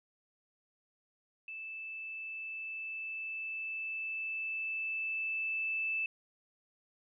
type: tone with level ramp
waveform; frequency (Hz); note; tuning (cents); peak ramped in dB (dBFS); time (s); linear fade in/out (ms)
sine; 2634; E7; -2; -41 to -31; 1.48-6.06; 2
effects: none